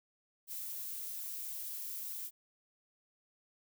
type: noise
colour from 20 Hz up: violet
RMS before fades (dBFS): -42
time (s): 0.47-2.31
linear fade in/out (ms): 50
effects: none